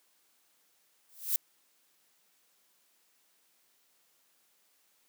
violet noise with exponential growth, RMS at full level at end -25 dBFS, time 1.09-1.36 s, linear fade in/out 1 ms, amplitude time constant 57 ms, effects white hiss -70 dBFS RMS until 5.08 s + high-pass 200 Hz 12 dB/octave

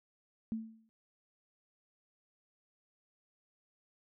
sine tone with exponential decay, 222.7 Hz, A3, 21 cents sharp, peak -31 dBFS, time 0.52-0.89 s, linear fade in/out 0 ms, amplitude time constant 79 ms, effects none

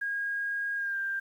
sine tone with pitch glide, 1632 to 1587.4 Hz, G#6 to G6, -31 to +21 cents, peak -29 dBFS, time 0.01-1.2 s, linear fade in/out 10 ms, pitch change -48 cents, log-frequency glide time 0.76-0.98 s, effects 10-bit

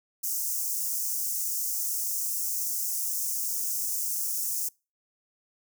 white high-pass noise, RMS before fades -30 dBFS, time 0.23-4.69 s, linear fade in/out 10 ms, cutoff 5600 Hz, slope 48 dB/octave, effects noise-tail reverb RT60 0.3 s tail -26 dB re dry

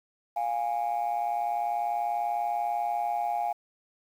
triangle ring-modulated tone, 60.1 Hz, B1, 46 cents flat, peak -20 dBFS, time 0.36-3.53 s, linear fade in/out 10 ms, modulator 763 Hz, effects tanh soft clip ceiling -21 dBFS + 9-bit

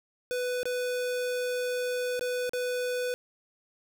square tone with dropouts, 496.8 Hz, B4, 10 cents sharp, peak -29 dBFS, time 0.31-3.14 s, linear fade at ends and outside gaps 0 ms, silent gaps 0.631-0.655 / 2.194-2.21 / 2.494-2.534 s, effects none

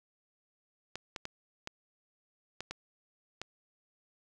clicks, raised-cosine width 0.2 ms, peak -21 dBFS, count 7, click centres 0.956 / 1.162 / 1.254 / 1.674 / 2.606 / 2.71 / 3.416 s, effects none

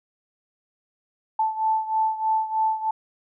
sine beating tone pair, 877 / 880.2 Hz, A5 / A5, -6 / 0 cents, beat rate 3.2 Hz, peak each -22 / -26 dBFS, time 1.39-2.91 s, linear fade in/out 5 ms, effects none

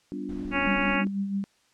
sine chord, G dominant seventh, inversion none, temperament equal with one note detuned, 196 / 246.9 / 290.1 / 349.2 Hz, G3 / B3 / D4 / F4, 0 / 0 / -21 / 0 cents, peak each -37 / -38 / -34 / -40 dBFS, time 0.12-1.07 s, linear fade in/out 0 ms
brown noise, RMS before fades -41 dBFS, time 0.29-0.96 s, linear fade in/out 2 ms
harmonic tone, 277.2 Hz, C#4, in tune, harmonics 1 / 2 / 3 / 4 / 5 / 6 / 7 / 8 / 9 / 10, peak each -33 / -33 / -33 / -33 / -33 / -33 / -33 / -33 / -33 / -33 dBFS, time 0.51-1.05 s, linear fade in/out 50 ms
sine tone with tremolo, 197.7 Hz, G3, 15 cents sharp, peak -24 dBFS, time 0.67-1.44 s, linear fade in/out 0 ms, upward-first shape sine, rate 6.1 Hz, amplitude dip 50%
effects white hiss -65 dBFS RMS until 1.73 s + low-pass 7000 Hz 12 dB/octave

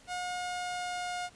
sawtooth tone with pitch glide, 720 to 715.4 Hz, F#5 to F5, -47 to +41 cents, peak -30 dBFS, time 0.07-1.3 s, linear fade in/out 50 ms, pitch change -12 cents, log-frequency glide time 0.19-1.14 s, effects pink hiss -58 dBFS RMS until 1.35 s + resampled to 22050 Hz

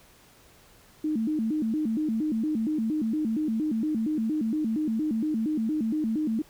sine tone with vibrato, 261.6 Hz, C4, in tune, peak -24 dBFS, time 1.04-6.42 s, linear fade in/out 5 ms, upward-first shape square, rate 4.3 Hz, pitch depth 280 cents each way, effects pink hiss -56 dBFS RMS until 6.49 s

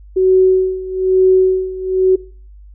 sine tone with tremolo, 374.5 Hz, F#4, 21 cents sharp, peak -6 dBFS, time 0.16-2.16 s, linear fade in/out 10 ms, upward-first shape sine, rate 1.1 Hz, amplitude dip 85%, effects noise-tail reverb RT60 0.4 s tail -20 dB re dry + added 50 Hz sine -36 dBFS peak until 2.74 s

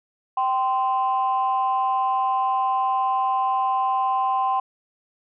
sine tone pair together, 778.1 / 1039 Hz, G5 / C6, -13 / -12 cents, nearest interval perfect fourth, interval 501 cents, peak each -21 dBFS, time 0.37-4.6 s, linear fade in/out 5 ms, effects tanh soft clip ceiling -13 dBFS

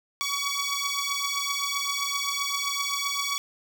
10% pulse beating tone pair, 1126 / 1133.7 Hz, C#6 / C#6, +27 / +39 cents, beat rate 7.7 Hz, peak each -21 dBFS, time 0.21-3.38 s, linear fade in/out 0 ms, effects none

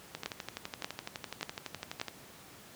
two click trains, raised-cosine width 0.2 ms, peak -16 / -20 dBFS, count 4 / 24, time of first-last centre 0.26-2.014 / 0.15-2.083 s, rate 1.71 / 11.9 Hz, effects pink hiss -53 dBFS RMS until 2.75 s + high-pass 100 Hz 12 dB/octave

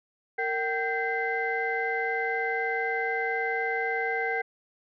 sine tone cluster, 460.8 / 767 / 1574 / 2055 Hz, A#4 / G5 / G6 / C7, -20 / -38 / +7 / -32 cents, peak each -31 dBFS, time 0.38-4.42 s, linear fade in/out 10 ms, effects tanh soft clip ceiling -16 dBFS

